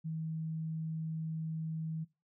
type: tone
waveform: sine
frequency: 159.9 Hz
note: D#3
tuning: 48 cents sharp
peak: -35 dBFS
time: 0.04-2.05 s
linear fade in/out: 20 ms
effects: noise-tail reverb RT60 0.3 s tail -22 dB re dry